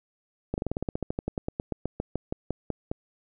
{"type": "slowing click train", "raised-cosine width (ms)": 2, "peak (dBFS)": -15, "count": 24, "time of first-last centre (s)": [0.54, 2.915], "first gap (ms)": 39, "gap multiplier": 1.08, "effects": []}